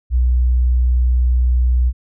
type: tone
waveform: sine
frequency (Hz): 61.74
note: B1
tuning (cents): 0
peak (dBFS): -11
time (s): 0.1-1.93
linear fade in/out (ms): 50
effects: none

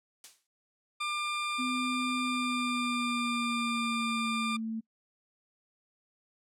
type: noise with exponential decay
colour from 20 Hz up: blue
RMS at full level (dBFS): -40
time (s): 0.24-0.47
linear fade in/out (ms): 1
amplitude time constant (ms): 50
type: tone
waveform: 20% pulse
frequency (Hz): 1196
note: D6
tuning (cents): +31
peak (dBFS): -26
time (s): 1-4.57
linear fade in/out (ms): 10
type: tone with pitch glide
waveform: sine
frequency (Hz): 253.4 to 223.2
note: B3 to A3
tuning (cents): +45 to +25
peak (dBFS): -32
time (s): 1.58-4.81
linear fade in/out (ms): 20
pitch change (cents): -220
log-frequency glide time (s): 2.23-4.58
effects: noise-tail reverb RT60 0.1 s tail -26 dB re dry + low-pass 8000 Hz 12 dB/octave

